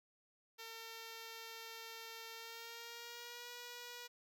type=tone with pitch glide; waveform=5% pulse; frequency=453.7 to 483.5 Hz; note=A#4 to B4; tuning=-47 to -37 cents; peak=-37 dBFS; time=0.58-4.08 s; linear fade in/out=20 ms; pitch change=+110 cents; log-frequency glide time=2.33-3.5 s; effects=none